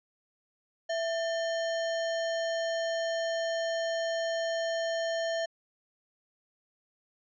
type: tone with sample-and-hold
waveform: sine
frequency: 662 Hz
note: E5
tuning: 7 cents sharp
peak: -28 dBFS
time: 0.89-5.46 s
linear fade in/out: 10 ms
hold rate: 2450 Hz
effects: resampled to 16000 Hz